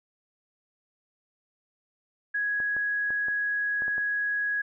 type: tone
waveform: sine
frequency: 1665 Hz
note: G#6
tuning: 4 cents sharp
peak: -25 dBFS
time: 2.34-4.62 s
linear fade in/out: 10 ms
type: clicks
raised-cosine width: 1 ms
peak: -28 dBFS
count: 7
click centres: 2.602 / 2.766 / 3.105 / 3.284 / 3.821 / 3.881 / 3.981 s
effects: none